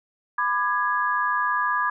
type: chord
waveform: sine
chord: G# diminished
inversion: first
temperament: just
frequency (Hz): 996.7 / 1196.1 / 1661.2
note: B5 / D6 / G#6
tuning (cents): +16 / +31 / 0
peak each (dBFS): -25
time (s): 0.38-1.9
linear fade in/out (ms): 5
effects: none